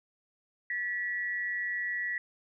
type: tone pair together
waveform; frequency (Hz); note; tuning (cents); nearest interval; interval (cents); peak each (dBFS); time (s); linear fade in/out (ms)
sine; 1747.1 / 1940; A6 / B6; -13 / -31; major second; 182; -38 / -31; 0.7-2.18; 2
effects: none